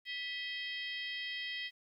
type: harmonic tone with a mistuned harmonic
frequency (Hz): 637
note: D#5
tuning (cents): +41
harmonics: 3 / 4 / 5 / 6 / 7 / 8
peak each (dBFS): -41 / -47 / -42 / -51 / -52 / -51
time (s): 0.05-1.71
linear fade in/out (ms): 50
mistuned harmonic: 3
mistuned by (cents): +53
effects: 12-bit